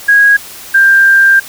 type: tone pair in turn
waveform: sine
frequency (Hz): 1647 / 1587.5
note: G#6 / G6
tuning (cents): -15 / +21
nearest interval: minor second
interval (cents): 64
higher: first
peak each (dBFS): -3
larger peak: neither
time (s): 0.08-0.37 / 0.74-1.4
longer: second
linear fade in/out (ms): 10
effects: white hiss -30 dBFS RMS until 1.48 s